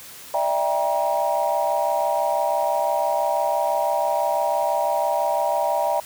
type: chord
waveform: sine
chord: E half-diminished seventh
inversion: third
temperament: just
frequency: 593.3 / 659.3 / 791.1 / 949.3 Hz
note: D5 / E5 / G5 / Bb5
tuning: +18 / 0 / +16 / +31 cents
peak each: -24 dBFS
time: 0.34-6 s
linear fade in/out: 2 ms
effects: tanh soft clip ceiling -10 dBFS + white hiss -41 dBFS RMS until 6.05 s